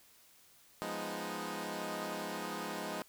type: chord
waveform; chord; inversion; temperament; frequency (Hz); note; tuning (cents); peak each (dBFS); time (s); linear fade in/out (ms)
10% pulse; F half-diminished seventh; none; equal; 174.61 / 207.7 / 246.9 / 311.1; F3 / Ab3 / Cb4 / Eb4; 0 / 0 / 0 / 0; -36 / -34 / -37 / -35; 0.82-3.02; 0
effects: white hiss -63 dBFS RMS until 3.08 s